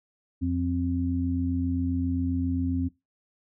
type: harmonic tone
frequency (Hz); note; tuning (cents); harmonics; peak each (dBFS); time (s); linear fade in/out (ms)
87.5; F2; +4; 1 / 2 / 3; -28 / -38 / -26; 0.41-2.89; 20
effects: noise-tail reverb RT60 0.2 s tail -19 dB re dry